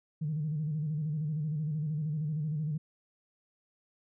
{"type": "tone with vibrato", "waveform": "sine", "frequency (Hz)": 152.7, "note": "D#3", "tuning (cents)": -32, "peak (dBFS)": -29, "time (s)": [0.21, 2.78], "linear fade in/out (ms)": 10, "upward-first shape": "square", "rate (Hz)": 13, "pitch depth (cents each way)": 67, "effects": ["tanh soft clip ceiling -25 dBFS"]}